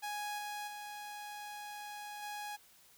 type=tone with level steps; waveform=sawtooth; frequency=830.6 Hz; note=G#5; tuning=in tune; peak=-34 / -36 / -40 / -37 dBFS; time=0.02-2.57 s; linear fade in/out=20 ms; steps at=0.38 / 0.67 / 2.22 s; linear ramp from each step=10 ms; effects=white hiss -63 dBFS RMS until 2.97 s